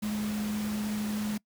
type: tone in noise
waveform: sine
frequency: 211.3 Hz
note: G#3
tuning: 30 cents sharp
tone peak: -29 dBFS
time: 0.02-1.38 s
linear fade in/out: 10 ms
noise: pink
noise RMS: -40 dBFS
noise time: 0.02-1.38 s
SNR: +8 dB
effects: noise-tail reverb RT60 0.1 s tail -24 dB re dry + high-pass 80 Hz 12 dB/octave